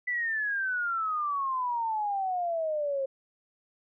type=exponential sweep; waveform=sine; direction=down; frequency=2000 to 531 Hz; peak=-27 dBFS; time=0.07-3.06 s; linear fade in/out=10 ms; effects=none